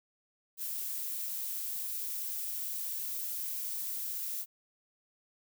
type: noise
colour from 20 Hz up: violet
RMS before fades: -37 dBFS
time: 0.57-4.46 s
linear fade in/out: 50 ms
effects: none